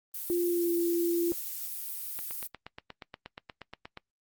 violet noise, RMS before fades -37 dBFS, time 0.14-2.47 s, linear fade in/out 5 ms
sine tone with pitch glide, 349.2 to 342.6 Hz, F4 to F4, 0 to -33 cents, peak -25 dBFS, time 0.3-1.32 s, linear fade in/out 0 ms, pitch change -33 cents, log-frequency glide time 0.5-0.71 s
click train, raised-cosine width 0.3 ms, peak -25 dBFS, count 16, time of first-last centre 2.19-3.974 s, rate 8.41 Hz
effects noise-tail reverb RT60 0.1 s tail -21 dB re dry + Opus 32 kbps

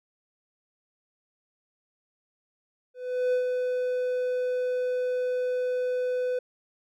triangle tone with ADSR envelope, 501 Hz, B4, 25 cents sharp, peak -19 dBFS, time 2.94-6.39 s, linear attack 390 ms, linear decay 100 ms, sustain -4 dB, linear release 5 ms, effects none

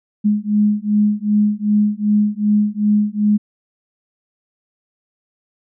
sine beating tone pair, 207.7 / 210.3 Hz, G#3 / G#3, 0 / +22 cents, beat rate 2.6 Hz, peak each -16 dBFS, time 0.24-3.38 s, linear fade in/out 20 ms, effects none

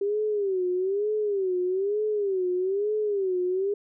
sine tone with vibrato, 392.7 Hz, G4, 3 cents sharp, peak -23 dBFS, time 0.01-3.74 s, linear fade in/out 5 ms, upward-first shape sine, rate 1.1 Hz, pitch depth 150 cents each way, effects none

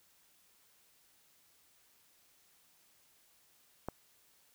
click, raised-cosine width 1 ms, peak -23 dBFS, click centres 3.886 s, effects white hiss -68 dBFS RMS until 4.54 s

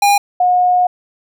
square / sine tone pair in turn, 811 / 722.5 Hz, G#5 / F#5, -41 / -41 cents, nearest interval major second, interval 200 cents, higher first, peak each -9 dBFS, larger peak neither, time 0.02-0.18 / 0.4-0.87 s, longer second, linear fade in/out 5 ms, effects none

